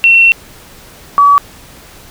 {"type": "tone pair in turn", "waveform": "sine", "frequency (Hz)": [2714, 1141.1], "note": ["E7", "C#6"], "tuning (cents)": [50, 50], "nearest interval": "octave + minor third", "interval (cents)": 1500, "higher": "first", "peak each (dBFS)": -3, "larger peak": "neither", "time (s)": [[0.04, 0.32], [1.18, 1.38]], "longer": "first", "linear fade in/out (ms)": 0, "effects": ["pink hiss -37 dBFS RMS until 2.1 s"]}